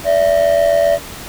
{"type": "ring-modulated tone", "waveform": "triangle", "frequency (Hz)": 622, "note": "D#5", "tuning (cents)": -1, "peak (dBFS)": -5, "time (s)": [0.04, 0.99], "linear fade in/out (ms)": 50, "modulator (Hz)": 43.8, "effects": ["pink hiss -31 dBFS RMS until 1.28 s"]}